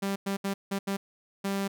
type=tone bursts at uneven times; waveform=sawtooth; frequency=196.9 Hz; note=G3; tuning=8 cents sharp; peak=-24 dBFS; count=6; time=0.02-0.16 / 0.26-0.37 / 0.44-0.54 / 0.71-0.79 / 0.87-0.97 / 1.44-1.68 s; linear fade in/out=10 ms; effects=none